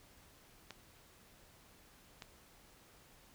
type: clicks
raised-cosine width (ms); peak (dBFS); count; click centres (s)
0.2; -29; 2; 0.707 / 2.222
effects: pink hiss -63 dBFS RMS until 3.34 s